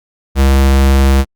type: tone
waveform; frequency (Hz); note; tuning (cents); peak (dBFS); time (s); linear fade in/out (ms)
square; 67.6; C#2; -43; -7; 0.35-1.25; 50
effects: Opus 48 kbps